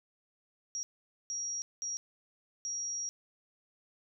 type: tone bursts at uneven times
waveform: sine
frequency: 5680 Hz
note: F8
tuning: 28 cents sharp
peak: -34 dBFS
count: 4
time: 0.75-0.83 / 1.3-1.62 / 1.82-1.97 / 2.65-3.09 s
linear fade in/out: 0 ms
effects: none